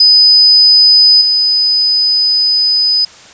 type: tone with level steps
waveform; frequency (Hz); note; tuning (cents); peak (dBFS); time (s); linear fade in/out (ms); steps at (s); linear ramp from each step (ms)
sine; 5000; D#8; +8; -3 / -8; 0-3.05; 5; 1.21; 5
effects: white hiss -37 dBFS RMS until 3.33 s + resampled to 16000 Hz